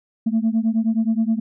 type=beating tone pair; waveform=sine; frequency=220 / 229.5 Hz; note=A3 / A#3; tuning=0 / -27 cents; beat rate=9.5 Hz; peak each=-18 / -19 dBFS; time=0.26-1.4 s; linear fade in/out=10 ms; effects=tanh soft clip ceiling -12 dBFS